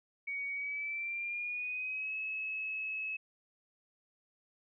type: tone with pitch glide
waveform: sine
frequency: 2247 to 2581 Hz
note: C#7 to E7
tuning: +23 to -37 cents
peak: -35 dBFS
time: 0.27-3.17 s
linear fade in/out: 10 ms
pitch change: +240 cents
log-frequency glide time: 0.52-2.15 s
effects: none